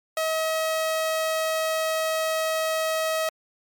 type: tone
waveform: sawtooth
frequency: 638 Hz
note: D#5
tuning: 43 cents sharp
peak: -19 dBFS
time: 0.17-3.29 s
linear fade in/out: 2 ms
effects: MP3 96 kbps